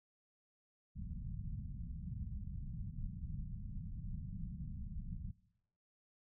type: low-pass noise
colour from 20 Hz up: pink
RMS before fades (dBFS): -44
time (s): 0.95-5.32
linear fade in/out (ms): 20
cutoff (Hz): 200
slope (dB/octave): 48
effects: noise-tail reverb RT60 0.8 s tail -20 dB re dry